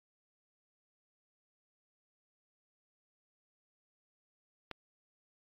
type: click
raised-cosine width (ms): 0.3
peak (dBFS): -24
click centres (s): 4.713
effects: AAC 32 kbps